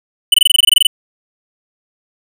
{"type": "tone bursts", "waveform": "square", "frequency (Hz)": 2986, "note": "F#7", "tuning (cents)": 15, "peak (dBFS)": -5, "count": 13, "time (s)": [0.32, 0.87], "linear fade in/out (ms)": 5, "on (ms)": 22, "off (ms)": 22, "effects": []}